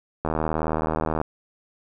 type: click train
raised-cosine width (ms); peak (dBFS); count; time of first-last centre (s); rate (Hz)
1; -10; 77; 0.25-1.214; 78.8
effects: none